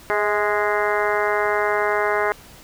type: harmonic tone with a mistuned harmonic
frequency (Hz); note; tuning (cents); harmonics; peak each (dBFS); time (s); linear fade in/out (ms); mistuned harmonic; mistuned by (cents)
207.7; G#3; 0; 2 / 3 / 4 / 5 / 6 / 7 / 8 / 9 / 10; -23 / -25 / -26 / -27 / -28 / -28 / -29 / -30 / -30; 0.1-2.32; 0; 3; +34
effects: pink hiss -45 dBFS RMS until 2.63 s